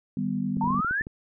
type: chord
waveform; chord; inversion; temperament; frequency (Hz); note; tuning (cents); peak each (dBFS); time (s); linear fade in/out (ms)
sine; Eb augmented; none; equal with one note detuned; 153.07 / 196 / 246.9; Eb3 / G3 / B3; -28 / 0 / 0; -33 / -28 / -29; 0.17-0.81; 2
type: clicks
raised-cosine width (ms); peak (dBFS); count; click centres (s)
3; -25; 10; 0.57 / 0.642 / 0.674 / 0.706 / 0.745 / 0.793 / 0.847 / 0.91 / 1.011 / 1.069
type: exponential sweep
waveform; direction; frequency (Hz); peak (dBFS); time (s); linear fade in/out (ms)
sine; up; 880 to 1800; -24; 0.61-1.02; 2
effects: none